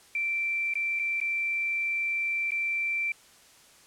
sine tone with dropouts, 2345 Hz, D7, 3 cents flat, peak -26 dBFS, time 0.15-3.12 s, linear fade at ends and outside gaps 2 ms, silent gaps 0.738-0.754 / 0.991-0.995 / 1.202-1.213 / 2.507-2.518 s, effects white hiss -56 dBFS RMS until 3.86 s + low-pass 10000 Hz 12 dB/octave

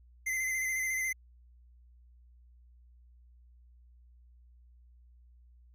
square tone with vibrato, 2059 Hz, C7, 28 cents flat, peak -31 dBFS, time 0.26-1.13 s, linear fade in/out 10 ms, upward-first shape square, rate 14 Hz, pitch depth 25 cents each way, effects added 60 Hz sine -56 dBFS peak until 5.74 s

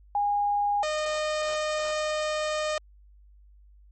sine / sawtooth tone pair in turn, 818 / 612.8 Hz, G#5 / D#5, -26 / -27 cents, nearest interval perfect fourth, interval 501 cents, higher first, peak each -22 dBFS, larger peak neither, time 0.15-0.83 / 0.83-2.78 s, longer second, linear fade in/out 2 ms, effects added 50 Hz sine -51 dBFS peak until 3.91 s + MP3 32 kbps

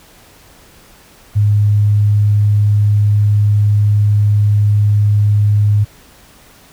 sine tone, 103.83 Hz, G#2, in tune, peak -8 dBFS, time 1.35-5.85 s, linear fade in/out 20 ms, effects pink hiss -44 dBFS RMS until 6.72 s

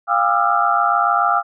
sine tone cluster, 700 / 801 / 1193 / 1312 / 1379 Hz, F5 / G5 / D6 / E6 / F6, +4 / +37 / +27 / -9 / -22 cents, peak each -20 dBFS, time 0.07-1.43 s, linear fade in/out 50 ms, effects none

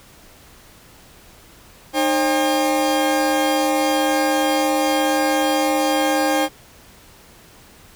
40% pulse tone cluster, 306.1 / 535 / 803 Hz, D#4 / C5 / G5, -28 / +38 / +41 cents, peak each -20 dBFS, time 1.93-6.49 s, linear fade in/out 50 ms, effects pink hiss -47 dBFS RMS until 7.95 s

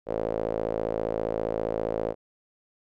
sawtooth tone with band-pass filter, 55 Hz, A1, in tune, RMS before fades -29 dBFS, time 0.06-2.15 s, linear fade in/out 50 ms, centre 520 Hz, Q 4, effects none

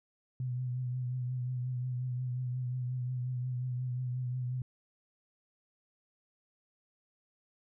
sine tone with vibrato, 125.6 Hz, B2, 30 cents sharp, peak -32 dBFS, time 0.4-4.62 s, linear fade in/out 2 ms, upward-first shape triangle, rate 5.6 Hz, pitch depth 43 cents each way, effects none

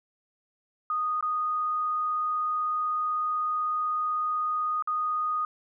sine tone with dropouts, 1238 Hz, D#6, 9 cents flat, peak -25 dBFS, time 0.9-5.45 s, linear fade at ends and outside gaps 2 ms, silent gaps 1.209-1.226 / 4.824-4.874 s, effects none

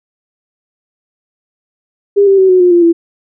sine tone with pitch steps, 402.8 / 390.9 / 379.3 / 368.1 / 357.2 / 346.6 / 336.4 Hz, G4 / G4 / F#4 / F#4 / F4 / F4 / E4, +47 / -5 / +43 / -9 / +39 / -13 / +35 cents, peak -4 dBFS, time 2.16-2.93 s, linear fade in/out 20 ms, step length 110 ms, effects none

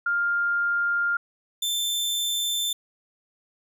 sine / sawtooth tone pair in turn, 1402 / 3548 Hz, F6 / A7, +6 / +14 cents, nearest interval octave + major third, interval 1608 cents, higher second, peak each -21 dBFS, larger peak neither, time 0.06-1.17 / 1.62-2.73 s, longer neither, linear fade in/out 5 ms, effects none

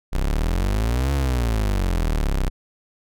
35% pulse exponential two-way sweep, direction up then down, 30.62 to 70.7 to 30.62 Hz, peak -17 dBFS, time 0.12-2.5 s, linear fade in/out 20 ms, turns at 1.13 s, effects none

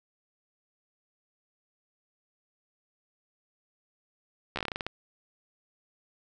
slowing click train, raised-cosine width 0.3 ms, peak -16 dBFS, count 11, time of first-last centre 4.56-4.866 s, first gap 13 ms, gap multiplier 1.18, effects none

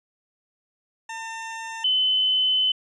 20% pulse / sine tone pair in turn, 902 / 3034 Hz, A5 / F#7, +43 / +43 cents, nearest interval octave + major sixth, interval 2100 cents, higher second, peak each -27 / -18 dBFS, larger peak second, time 1.09-1.84 / 1.84-2.72 s, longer second, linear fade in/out 5 ms, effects resampled to 22050 Hz

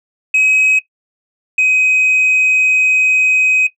sine tone pair in turn, 2541 / 2522 Hz, D#7 / D#7, +36 / +23 cents, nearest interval unison, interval 13 cents, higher first, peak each -6 dBFS, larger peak neither, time 0.34-0.79 / 1.58-3.67 s, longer second, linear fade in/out 5 ms, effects noise-tail reverb RT60 0.1 s tail -17 dB re dry + tanh soft clip ceiling -7 dBFS

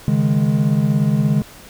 triangle chord, C# suspended second, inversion none, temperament equal, 138.59 / 155.56 / 207.7 Hz, C#3 / D#3 / G#3, 0 / 0 / 0 cents, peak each -16 dBFS, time 0.08-1.42 s, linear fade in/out 0 ms, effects pink hiss -41 dBFS RMS until 1.69 s

